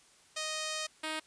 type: tone pair in turn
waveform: 5% pulse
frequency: 622.3 / 313.1 Hz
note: D#5 / D#4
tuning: 0 / +11 cents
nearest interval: octave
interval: 1189 cents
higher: first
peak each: -23 dBFS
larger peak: neither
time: 0.36-0.87 / 1.03-1.2 s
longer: first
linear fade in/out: 10 ms
effects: white hiss -62 dBFS RMS until 1.26 s + resampled to 22050 Hz